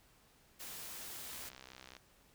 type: noise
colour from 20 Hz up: white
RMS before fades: -47 dBFS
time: 0.59-1.5 s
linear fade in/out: 20 ms
type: click train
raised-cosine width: 0.2 ms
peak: -34 dBFS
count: 44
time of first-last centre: 1.3-1.967 s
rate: 64.5 Hz
effects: pink hiss -67 dBFS RMS until 2.34 s